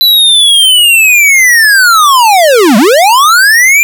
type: linear two-way sweep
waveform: square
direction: down then up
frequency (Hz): 4006 to 191 to 2412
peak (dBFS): -3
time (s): 0.01-3.83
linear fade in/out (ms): 0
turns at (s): 2.77
effects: none

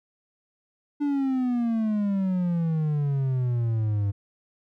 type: exponential sweep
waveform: triangle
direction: down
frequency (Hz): 293.7 to 98.7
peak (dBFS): -20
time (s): 1-4.12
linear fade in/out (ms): 20
effects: none

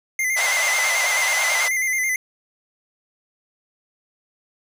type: tone with vibrato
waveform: square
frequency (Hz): 2061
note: C7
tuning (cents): -27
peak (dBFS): -20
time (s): 0.19-2.16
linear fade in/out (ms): 2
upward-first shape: square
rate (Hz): 9.2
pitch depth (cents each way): 41
type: band-pass noise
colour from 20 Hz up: pink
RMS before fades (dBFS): -25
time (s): 0.36-1.69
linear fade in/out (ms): 20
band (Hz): 580 to 9300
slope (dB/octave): 48
effects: none

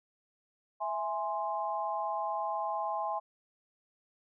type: chord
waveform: sine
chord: E augmented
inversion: none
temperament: equal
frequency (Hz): 659.3 / 830.6 / 1046.5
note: E5 / G#5 / B#5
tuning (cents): 0 / 0 / 0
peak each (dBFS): -37 / -34 / -36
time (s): 0.8-3.2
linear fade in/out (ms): 20
effects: none

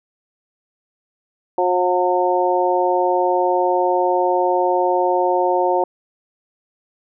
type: harmonic tone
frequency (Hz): 180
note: F#3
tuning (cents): -47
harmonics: 2 / 3 / 4 / 5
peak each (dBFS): -20 / -20 / -20 / -20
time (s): 1.58-5.84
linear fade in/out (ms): 2
effects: none

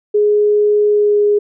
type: tone with pitch glide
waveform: sine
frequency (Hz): 417.2 to 413.8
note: G#4 to G#4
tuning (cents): +8 to -6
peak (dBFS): -9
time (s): 0.14-1.39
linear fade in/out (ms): 10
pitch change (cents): -14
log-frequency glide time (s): 0.88-1.19
effects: none

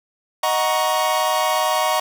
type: chord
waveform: 45% pulse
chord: D# minor seventh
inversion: none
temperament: equal with one note detuned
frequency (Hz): 622.3 / 740 / 943.2 / 1108.7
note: D#5 / F#5 / A#5 / C#6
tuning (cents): 0 / 0 / +20 / 0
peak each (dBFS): -23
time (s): 0.43-2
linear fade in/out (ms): 5
effects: 7-bit

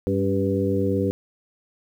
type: harmonic tone with a mistuned harmonic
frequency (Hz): 98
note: G2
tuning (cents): 0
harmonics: 1 / 2 / 3 / 4 / 5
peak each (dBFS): -26 / -26 / -26 / -26 / -26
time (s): 0.07-1.11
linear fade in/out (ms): 0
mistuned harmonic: 3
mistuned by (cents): -58
effects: 9-bit

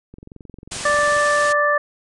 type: click train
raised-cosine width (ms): 3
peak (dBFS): -26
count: 24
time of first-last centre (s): 0.14-1.167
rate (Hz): 22.4
type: low-pass noise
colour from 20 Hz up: white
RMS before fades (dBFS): -30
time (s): 0.71-1.53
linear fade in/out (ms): 10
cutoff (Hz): 9600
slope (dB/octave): 96
type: harmonic tone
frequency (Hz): 587.3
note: D5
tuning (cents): 0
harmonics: 1 / 2 / 3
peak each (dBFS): -19 / -19 / -19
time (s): 0.85-1.78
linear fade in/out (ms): 5
effects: none

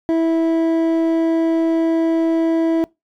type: tone pair together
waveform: triangle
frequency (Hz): 327.6 / 656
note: E4 / E5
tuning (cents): -11 / -9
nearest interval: octave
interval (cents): 1202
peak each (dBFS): -12 / -20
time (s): 0.09-2.84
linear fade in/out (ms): 0
effects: noise-tail reverb RT60 0.2 s tail -24 dB re dry + tanh soft clip ceiling -6 dBFS

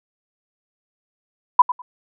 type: tone with echo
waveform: sine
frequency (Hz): 991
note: B5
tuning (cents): +6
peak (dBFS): -4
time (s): 1.59-1.62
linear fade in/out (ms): 5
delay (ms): 100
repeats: 2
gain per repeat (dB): -15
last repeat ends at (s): 1.82
effects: none

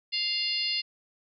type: harmonic tone with a mistuned harmonic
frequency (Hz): 698.5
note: F5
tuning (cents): 0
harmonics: 3 / 4 / 5 / 6 / 7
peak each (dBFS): -38 / -32 / -38 / -31 / -31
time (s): 0.12-0.82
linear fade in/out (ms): 20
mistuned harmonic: 6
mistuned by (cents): +32
effects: none

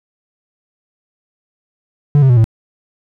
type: tone with pitch steps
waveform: triangle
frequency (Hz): 145.3 / 133.24 / 122.18 / 112.04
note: D3 / C3 / B2 / A2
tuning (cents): -18 / +32 / -18 / +32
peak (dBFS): -4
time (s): 2.15-2.442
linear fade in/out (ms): 0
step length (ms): 73
effects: none

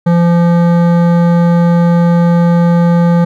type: tone with hard clipping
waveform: sine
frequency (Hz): 171.6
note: F3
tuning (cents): -30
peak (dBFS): -8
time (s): 0.06-3.25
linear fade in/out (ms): 10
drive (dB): 14
effects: none

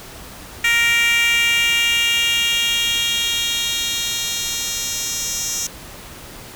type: tone with high-pass filter sweep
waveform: 10% pulse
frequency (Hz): 467.2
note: A#4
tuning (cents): +4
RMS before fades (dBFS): -19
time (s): 0.64-5.67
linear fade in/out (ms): 5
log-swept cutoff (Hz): 2100 to 5400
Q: 3.2
effects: pink hiss -37 dBFS RMS until 6.55 s

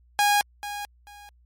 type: tone with echo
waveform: sawtooth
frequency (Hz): 821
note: G#5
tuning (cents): -20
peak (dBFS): -14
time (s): 0.19-0.41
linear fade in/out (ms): 0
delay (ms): 440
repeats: 2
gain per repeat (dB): -13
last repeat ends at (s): 1.29
effects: added 60 Hz sine -55 dBFS peak until 1.45 s + MP3 64 kbps

